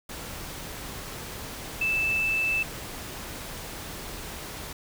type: tone in noise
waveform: sine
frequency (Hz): 2637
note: E7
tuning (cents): 0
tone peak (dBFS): -23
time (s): 1.81-2.63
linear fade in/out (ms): 5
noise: pink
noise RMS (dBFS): -38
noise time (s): 0.09-4.73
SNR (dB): +12
effects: none